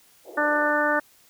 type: band-pass noise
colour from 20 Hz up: white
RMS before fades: -42 dBFS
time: 0.24-0.74 s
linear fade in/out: 50 ms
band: 330 to 710 Hz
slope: 48 dB/octave
type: harmonic tone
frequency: 297 Hz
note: D4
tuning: 20 cents sharp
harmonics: 1 / 2 / 3 / 4 / 5 / 6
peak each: -29 / -25 / -28 / -28 / -25 / -27 dBFS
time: 0.37-1 s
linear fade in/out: 10 ms
effects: white hiss -57 dBFS RMS until 1.29 s